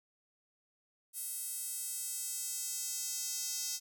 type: tone with high-pass filter sweep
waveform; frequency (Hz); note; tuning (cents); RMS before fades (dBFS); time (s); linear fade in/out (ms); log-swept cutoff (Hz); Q
square; 290; D4; -22; -39; 1.13-3.8; 50; 9800 to 6000; 2.3
effects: none